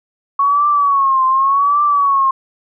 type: tone with vibrato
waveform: sine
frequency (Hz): 1108.7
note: C#6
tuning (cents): 0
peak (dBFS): -10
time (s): 0.39-2.31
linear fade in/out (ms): 5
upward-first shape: triangle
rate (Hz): 0.87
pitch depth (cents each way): 110
effects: none